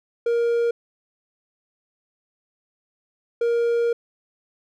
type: tone pair in turn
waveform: triangle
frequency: 469.6 / 469.6 Hz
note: A#4 / A#4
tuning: +13 / +13 cents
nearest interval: unison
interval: 0 cents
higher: neither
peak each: -16 dBFS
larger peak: neither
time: 0.26-0.71 / 3.41-3.93 s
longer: second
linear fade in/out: 5 ms
effects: none